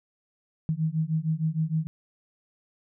sine beating tone pair, 155.56 / 162.06 Hz, D#3 / E3, 0 / -29 cents, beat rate 6.5 Hz, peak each -27 dBFS, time 0.69-1.87 s, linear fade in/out 0 ms, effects none

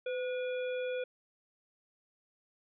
harmonic tone with a mistuned harmonic, 485.2 Hz, B4, 31 cents flat, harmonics 1 / 3 / 5 / 7, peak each -33 / -45 / -46 / -51 dBFS, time 0.06-1.04 s, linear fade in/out 5 ms, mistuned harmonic 1, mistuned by +70 cents, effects none

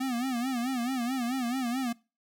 square tone with vibrato, 250 Hz, B3, 21 cents sharp, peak -29 dBFS, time 0-1.93 s, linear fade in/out 10 ms, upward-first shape sine, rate 4.6 Hz, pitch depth 120 cents each way, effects noise-tail reverb RT60 0.3 s tail -22 dB re dry

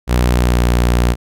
sawtooth tone with pitch glide, 61.1 to 60.02 Hz, B1 to B1, -18 to -49 cents, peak -7 dBFS, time 0.07-1.16 s, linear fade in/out 50 ms, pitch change -31 cents, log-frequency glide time 0.43-0.58 s, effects none

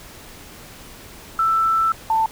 sine tone pair in turn, 1326 / 889.1 Hz, E6 / A5, +10 / +18 cents, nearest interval perfect fifth, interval 692 cents, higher first, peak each -15 dBFS, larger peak neither, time 1.39-1.92 / 2.1-2.26 s, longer first, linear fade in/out 2 ms, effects pink hiss -41 dBFS RMS until 2.31 s

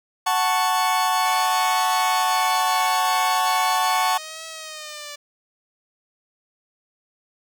40% pulse chord, F# minor, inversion none, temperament equal, 740 / 880 / 1108.7 Hz, F#5 / A5 / C#6, 0 / 0 / 0 cents, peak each -22 dBFS, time 0.26-4.18 s, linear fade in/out 10 ms
5% pulse tone with vibrato, 587 Hz, D5, 1 cent flat, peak -22 dBFS, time 1.25-5.16 s, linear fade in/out 10 ms, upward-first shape triangle, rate 0.39 Hz, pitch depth 170 cents each way
effects none

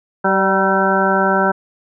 harmonic tone with a mistuned harmonic, 192.1 Hz, G3, 35 cents flat, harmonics 1 / 2 / 3 / 4 / 5 / 7 / 8, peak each -20 / -20 / -20 / -20 / -20 / -20 / -20 dBFS, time 0.24-1.52 s, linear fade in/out 10 ms, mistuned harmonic 3, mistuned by +30 cents, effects none

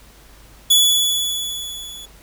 sawtooth tone with level ramp, 3417 Hz, G#7, 49 cents sharp, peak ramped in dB -6 to -31 dBFS, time 0.7-2.06 s, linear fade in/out 10 ms, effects added 50 Hz sine -46 dBFS peak until 2.22 s + pink hiss -48 dBFS RMS until 2.22 s

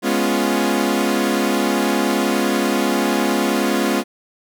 sawtooth chord, C# dominant seventh, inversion second, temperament equal, 207.7 / 246.9 / 277.2 / 349.2 Hz, G#3 / B3 / C#4 / E#4, 0 / 0 / 0 / 0 cents, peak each -18 dBFS, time 0.02-4.04 s, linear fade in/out 50 ms, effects none

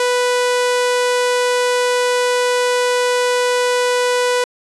sawtooth tone, 493.9 Hz, B4, in tune, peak -10 dBFS, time 0-4.44 s, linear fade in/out 2 ms, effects resampled to 24000 Hz

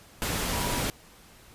sine tone in noise, 966 Hz, B5, 39 cents flat, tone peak -36 dBFS, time 0.53-0.8 s, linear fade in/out 0 ms, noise pink, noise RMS -29 dBFS, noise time 0.22-0.9 s, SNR -10 dB, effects pink hiss -53 dBFS RMS until 1.54 s + resampled to 32000 Hz

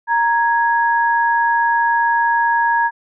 sine tone pair together, 932.3 / 1661.2 Hz, A#5 / G#6, 0 / 0 cents, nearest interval minor seventh, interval 1000 cents, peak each -14 / -18 dBFS, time 0.07-2.91 s, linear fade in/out 50 ms, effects none

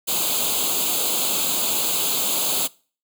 white noise with comb filter, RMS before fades -22 dBFS, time 0.07-2.68 s, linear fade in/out 20 ms, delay 0.27 ms, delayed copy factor +0.85, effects noise-tail reverb RT60 0.4 s tail -23 dB re dry + high-pass 200 Hz 12 dB/octave

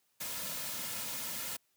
white noise with comb filter, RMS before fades -39 dBFS, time 0.2-1.57 s, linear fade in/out 10 ms, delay 2.6 ms, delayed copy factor -0.55, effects white hiss -75 dBFS RMS until 1.76 s + high-pass 60 Hz 12 dB/octave

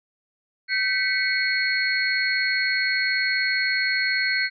sine tone cluster, 1539 / 1974 / 2215 / 4306 Hz, G6 / B6 / C#7 / C8, -32 / -1 / -2 / +49 cents, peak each -26 / -26 / -25 / -27 dBFS, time 0.68-4.5 s, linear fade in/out 50 ms, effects none

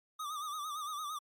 square tone with vibrato, 1209 Hz, D6, 50 cents sharp, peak -38 dBFS, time 0.19-1.19 s, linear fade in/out 10 ms, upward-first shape sine, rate 8.8 Hz, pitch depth 84 cents each way, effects MP3 64 kbps

